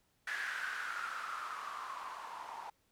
violet noise with low-pass filter sweep, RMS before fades -42 dBFS, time 0.27-2.7 s, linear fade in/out 5 ms, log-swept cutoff 1700 to 890 Hz, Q 7.2, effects pink hiss -75 dBFS RMS until 2.91 s

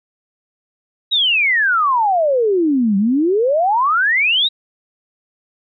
sine exponential two-way sweep, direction down then up, 3900 to 190.7 to 3900 Hz, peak -12 dBFS, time 1.11-4.49 s, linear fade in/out 20 ms, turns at 2.97 s, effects none

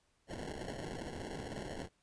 white noise with sample-and-hold, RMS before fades -43 dBFS, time 0.27-1.89 s, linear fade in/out 50 ms, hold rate 1225 Hz, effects pink hiss -75 dBFS RMS until 2.02 s + resampled to 22050 Hz

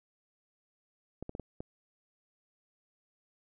clicks, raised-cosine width 2 ms, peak -26 dBFS, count 5, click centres 1.226 / 1.294 / 1.351 / 1.397 / 1.605 s, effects none

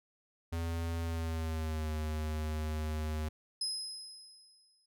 square tone with pitch glide, 83.4 to 77.37 Hz, E2 to D#2, +21 to -9 cents, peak -34 dBFS, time 0.52-3.29 s, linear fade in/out 10 ms, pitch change -130 cents, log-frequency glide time 1.02-1.92 s
35% pulse tone with exponential decay, 5090 Hz, D#8, 39 cents sharp, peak -29 dBFS, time 3.61-4.86 s, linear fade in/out 5 ms, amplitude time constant 270 ms
effects none

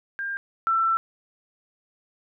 sine tone pair in turn, 1600 / 1338.1 Hz, G6 / E6, +35 / +26 cents, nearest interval minor third, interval 309 cents, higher first, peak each -27 / -19 dBFS, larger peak second, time 0.19-0.37 / 0.67-0.97 s, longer second, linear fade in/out 0 ms, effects none

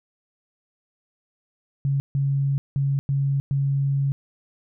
sine tone bursts at uneven times, 138.59 Hz, C#3, in tune, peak -19 dBFS, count 5, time 1.85-2 / 2.15-2.58 / 2.76-2.99 / 3.09-3.4 / 3.51-4.12 s, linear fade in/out 0 ms, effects none

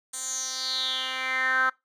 10% pulse tone with band-pass filter sweep, 260 Hz, C4, 11 cents flat, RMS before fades -28 dBFS, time 0.13-1.7 s, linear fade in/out 10 ms, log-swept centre 8300 to 1400 Hz, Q 6.2, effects noise-tail reverb RT60 0.2 s tail -22 dB re dry

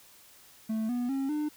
triangle tone with pitch steps, 220 / 244.1 / 270.9 / 300.5 Hz, A3 / B3 / C#4 / D4, 0 / -20 / -40 / +40 cents, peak -26 dBFS, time 0.69-1.49 s, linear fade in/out 10 ms, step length 200 ms, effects white hiss -56 dBFS RMS until 1.56 s

